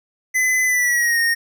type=tone with pitch glide; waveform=square; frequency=2020 to 1852.3 Hz; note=B6 to A#6; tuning=+39 to -12 cents; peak=-16 dBFS; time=0.34-1.35 s; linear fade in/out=20 ms; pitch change=-151 cents; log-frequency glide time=0.65-1.19 s; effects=none